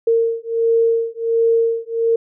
sine beating tone pair, 457.7 / 459.1 Hz, A#4 / A#4, -32 / -26 cents, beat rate 1.4 Hz, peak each -17 dBFS, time 0.07-2.16 s, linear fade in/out 5 ms, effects none

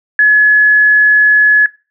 sine tone, 1700 Hz, G#6, 40 cents sharp, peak -4 dBFS, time 0.19-1.66 s, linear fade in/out 2 ms, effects noise-tail reverb RT60 0.3 s tail -21 dB re dry

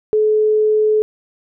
sine tone, 429.1 Hz, A4, 43 cents flat, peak -11 dBFS, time 0.13-1.02 s, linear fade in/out 0 ms, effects none

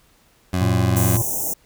20% pulse tone with vibrato, 91.1 Hz, F#2, 26 cents flat, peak -14 dBFS, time 0.53-1.17 s, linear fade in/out 5 ms, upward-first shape triangle, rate 15 Hz, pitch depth 24 cents each way
harmonic tone, 114.3 Hz, A#2, 34 cents flat, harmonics 1 / 3 / 5 / 7 / 9, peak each -18 / -29 / -36 / -37 / -37 dBFS, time 0.61-1.22 s, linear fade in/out 5 ms
white band-stop noise, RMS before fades -24 dBFS, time 0.96-1.54 s, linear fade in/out 10 ms, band 900 to 5800 Hz, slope 96 dB/octave
effects pink hiss -57 dBFS RMS until 1.65 s

